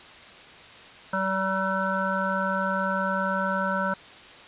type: harmonic tone with a mistuned harmonic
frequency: 191.7 Hz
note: G3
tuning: 38 cents flat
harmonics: 1 / 3 / 5 / 7 / 8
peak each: -30 / -30 / -30 / -30 / -30 dBFS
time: 1.13-3.94 s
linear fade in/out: 5 ms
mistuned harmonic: 8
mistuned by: -24 cents
effects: white hiss -46 dBFS RMS until 4.47 s + resampled to 8000 Hz